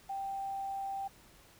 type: tone with quantisation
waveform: sine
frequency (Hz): 784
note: G5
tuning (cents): 0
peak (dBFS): -35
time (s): 0.09-1.08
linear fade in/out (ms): 10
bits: 10
effects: pink hiss -60 dBFS RMS until 1.59 s